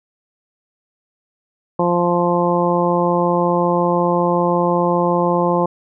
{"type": "harmonic tone", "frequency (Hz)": 174.61, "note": "F3", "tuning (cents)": 0, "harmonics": [1, 2, 3, 4, 5, 6], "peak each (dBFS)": [-20, -20, -19, -25, -21, -22], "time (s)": [1.79, 5.66], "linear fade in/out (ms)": 5, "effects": []}